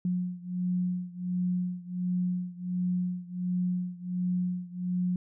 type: beating tone pair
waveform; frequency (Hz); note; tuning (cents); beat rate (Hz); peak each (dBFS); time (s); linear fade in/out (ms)
sine; 179.5 / 180.9; F3 / F#3; +48 / -39; 1.4; -30 / -32; 0.05-5.16; 2
effects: none